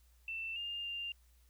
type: tone with pitch steps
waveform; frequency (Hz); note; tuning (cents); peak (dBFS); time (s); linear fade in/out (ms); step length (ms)
sine; 2673 / 2810 / 2794; E7 / F7 / F7; +23 / +10 / 0; -38; 0.28-1.12; 2; 280
effects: added 60 Hz sine -63 dBFS peak until 1.49 s + white hiss -73 dBFS RMS until 1.49 s